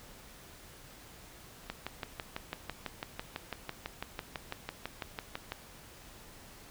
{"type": "click train", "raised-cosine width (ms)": 0.3, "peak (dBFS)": -20, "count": 24, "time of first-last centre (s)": [1.7, 5.521], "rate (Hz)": 6.02, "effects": ["pink hiss -53 dBFS RMS until 6.7 s"]}